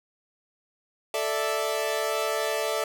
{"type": "chord", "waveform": "sawtooth", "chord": "A suspended fourth", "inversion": "none", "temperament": "equal", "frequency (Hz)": [440, 587.3, 659.3], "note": ["A4", "D5", "E5"], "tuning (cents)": [0, 0, 0], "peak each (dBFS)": -26, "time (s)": [1.14, 2.84], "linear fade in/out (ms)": 2, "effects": []}